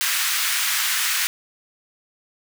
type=high-pass noise; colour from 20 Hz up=pink; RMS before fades=-22 dBFS; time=0.01-1.27 s; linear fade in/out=0 ms; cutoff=1400 Hz; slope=24 dB/octave; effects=none